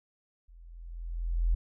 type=tone with level ramp; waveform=sine; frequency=42.23 Hz; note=E1; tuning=43 cents sharp; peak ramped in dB=-51 to -21 dBFS; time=0.48-1.55 s; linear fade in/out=10 ms; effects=none